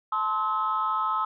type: tone cluster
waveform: sine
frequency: 872 / 1046 / 1286 Hz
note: A5 / C6 / E6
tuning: -16 / -1 / -43 cents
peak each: -30 / -28 / -25 dBFS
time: 0.12-1.25 s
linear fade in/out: 5 ms
effects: tanh soft clip ceiling -17 dBFS